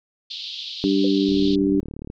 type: band-pass noise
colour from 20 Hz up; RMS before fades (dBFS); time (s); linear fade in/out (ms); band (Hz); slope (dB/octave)
white; -33; 0.3-1.56; 10; 3100 to 4400; 48
type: harmonic tone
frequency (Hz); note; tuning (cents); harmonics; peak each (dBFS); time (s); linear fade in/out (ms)
97.6; G2; -7; 2 / 3 / 4; -23 / -18 / -23; 0.84-1.8; 0
type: tone with exponential decay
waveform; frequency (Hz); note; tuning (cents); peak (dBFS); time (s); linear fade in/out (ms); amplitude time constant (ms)
sine; 493.9; B4; 0; -21; 1.04-1.13; 5; 18
type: click train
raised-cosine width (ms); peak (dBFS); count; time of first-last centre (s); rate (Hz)
3; -21; 31; 1.29-2.101; 37
effects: none